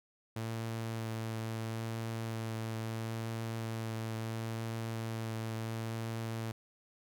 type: tone with vibrato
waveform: sawtooth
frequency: 112.7 Hz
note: A2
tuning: 42 cents sharp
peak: -32 dBFS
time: 0.36-6.52 s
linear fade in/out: 5 ms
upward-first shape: sine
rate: 0.74 Hz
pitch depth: 13 cents each way
effects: none